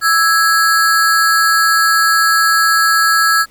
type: ring-modulated tone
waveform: square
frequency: 1489 Hz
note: F#6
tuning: 11 cents sharp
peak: -7 dBFS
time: 0.01-3.46 s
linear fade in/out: 50 ms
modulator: 168 Hz
effects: pink hiss -49 dBFS RMS until 3.5 s